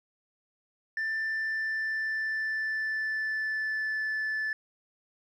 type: tone with pitch glide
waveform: sine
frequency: 1776 to 1744.5 Hz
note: A6 to A6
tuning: +16 to -15 cents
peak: -26 dBFS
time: 0.97-4.53 s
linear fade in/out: 2 ms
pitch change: -31 cents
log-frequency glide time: 1.15-4.04 s
effects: tanh soft clip ceiling -27 dBFS + 11-bit